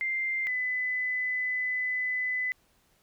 sine tone pair in turn, 2093 / 2006 Hz, C7 / B6, 0 / +26 cents, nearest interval minor second, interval 74 cents, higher first, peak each -27 dBFS, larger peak neither, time 0.01-0.47 / 0.47-2.52 s, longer second, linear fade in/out 0 ms, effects pink hiss -67 dBFS RMS until 3.02 s

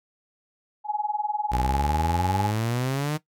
sine tone with tremolo, 840 Hz, G#5, 19 cents sharp, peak -20 dBFS, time 0.84-2.52 s, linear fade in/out 50 ms, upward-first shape triangle, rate 20 Hz, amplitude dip 100%
sawtooth exponential sweep, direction up, 59.6 to 155.56 Hz, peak -20 dBFS, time 1.51-3.18 s, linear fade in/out 20 ms
effects noise-tail reverb RT60 0.1 s tail -17 dB re dry

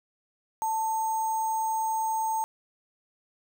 sine tone with sample-and-hold, 885 Hz, A5, 10 cents sharp, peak -25 dBFS, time 0.62-2.44 s, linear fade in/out 0 ms, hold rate 7350 Hz, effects none

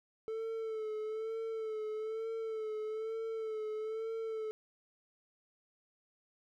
triangle tone with vibrato, 440 Hz, A4, in tune, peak -34 dBFS, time 0.28-4.51 s, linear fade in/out 0 ms, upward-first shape sine, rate 1.1 Hz, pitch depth 40 cents each way, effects none

